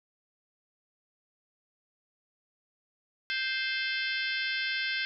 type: harmonic tone with a mistuned harmonic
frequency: 523.3 Hz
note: C5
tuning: in tune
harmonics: 3 / 4 / 5 / 6 / 7 / 8 / 9 / 10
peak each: -33 / -35 / -37 / -39 / -40 / -41 / -42 / -43 dBFS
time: 3.3-5.05 s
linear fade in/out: 0 ms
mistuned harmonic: 7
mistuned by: -85 cents
effects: none